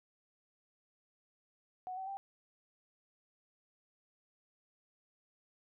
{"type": "tone with pitch steps", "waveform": "sine", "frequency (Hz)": [739, 762, 785.7], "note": ["F#5", "G5", "G5"], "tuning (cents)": [-2, -49, 4], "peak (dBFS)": -39, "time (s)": [1.87, 2.17], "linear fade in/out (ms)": 0, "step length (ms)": 100, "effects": []}